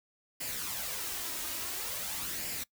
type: noise with flanger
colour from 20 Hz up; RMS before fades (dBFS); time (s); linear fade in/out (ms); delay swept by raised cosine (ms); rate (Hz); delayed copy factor
white; -37; 0.4-2.64; 10; 0.4 to 3.2; 0.48; +0.5
effects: noise-tail reverb RT60 0.1 s tail -22 dB re dry